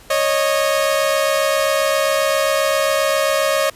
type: tone pair together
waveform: sawtooth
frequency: 551.5 / 619 Hz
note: C#5 / D#5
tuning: -9 / -9 cents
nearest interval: major second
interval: 200 cents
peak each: -14 dBFS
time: 0.1-3.7 s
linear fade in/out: 5 ms
effects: pink hiss -45 dBFS RMS until 3.75 s + resampled to 32000 Hz